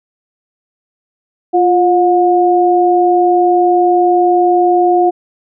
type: tone pair together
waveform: sine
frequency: 350 / 720 Hz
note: F4 / F#5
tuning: +4 / -47 cents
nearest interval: octave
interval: 1249 cents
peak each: -10 dBFS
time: 1.53-5.11 s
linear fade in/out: 20 ms
effects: none